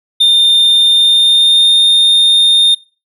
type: tone with pitch glide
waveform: triangle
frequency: 3619 to 3648 Hz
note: A7 to A#7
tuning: +48 to -38 cents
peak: -4 dBFS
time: 0.2-2.75 s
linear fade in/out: 10 ms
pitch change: +14 cents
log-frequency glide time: 0.89-1.73 s
effects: noise-tail reverb RT60 0.3 s tail -19 dB re dry